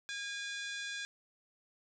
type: harmonic tone with a mistuned harmonic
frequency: 814 Hz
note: G#5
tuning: 35 cents flat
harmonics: 2 / 3 / 4 / 5 / 6 / 7 / 8 / 9 / 10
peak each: -41 / -47 / -45 / -50 / -52 / -53 / -53 / -54 / -58 dBFS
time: 0.09-1.05 s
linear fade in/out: 0 ms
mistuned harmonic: 4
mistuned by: +97 cents
effects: none